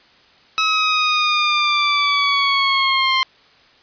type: linear sweep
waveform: 15% pulse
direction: down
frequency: 1289 to 1046.5 Hz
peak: -8 dBFS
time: 0.58-3.23 s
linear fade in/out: 0 ms
effects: white hiss -51 dBFS RMS until 3.82 s + resampled to 11025 Hz